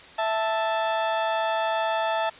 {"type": "tone pair together", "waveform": "35% pulse", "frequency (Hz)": [659.3, 881.3], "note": ["E5", "A5"], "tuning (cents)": [0, 3], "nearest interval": "perfect fourth", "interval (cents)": 503, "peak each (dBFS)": -24, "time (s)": [0.18, 2.3], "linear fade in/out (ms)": 10, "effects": ["white hiss -46 dBFS RMS until 2.39 s", "resampled to 8000 Hz"]}